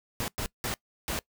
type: noise bursts at uneven times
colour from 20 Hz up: pink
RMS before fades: -32 dBFS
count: 4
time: 0.2-0.28 / 0.38-0.46 / 0.64-0.74 / 1.08-1.19 s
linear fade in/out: 0 ms
effects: noise-tail reverb RT60 0.1 s tail -22 dB re dry